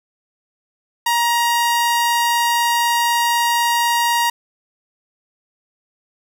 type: tone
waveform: sawtooth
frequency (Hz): 944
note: A#5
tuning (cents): +22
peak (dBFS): -11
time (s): 1.06-4.3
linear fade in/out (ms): 5
effects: none